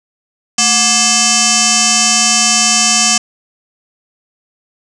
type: tone with frequency modulation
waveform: sine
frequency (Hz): 220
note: A3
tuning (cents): 0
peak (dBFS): -8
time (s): 0.58-3.18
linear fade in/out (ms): 5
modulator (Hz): 949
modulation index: 7.9
effects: none